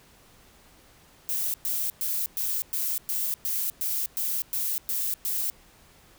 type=noise bursts; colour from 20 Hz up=violet; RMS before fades=-28 dBFS; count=12; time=1.29-5.5 s; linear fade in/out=0 ms; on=250 ms; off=110 ms; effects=pink hiss -56 dBFS RMS until 6.18 s